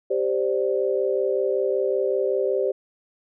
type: chord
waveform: sine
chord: G suspended fourth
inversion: none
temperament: just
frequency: 392 / 522.7 / 588 Hz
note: G4 / C5 / D5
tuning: 0 / -2 / +2 cents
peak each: -23 / -24 / -27 dBFS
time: 0.1-2.72 s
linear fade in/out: 10 ms
effects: none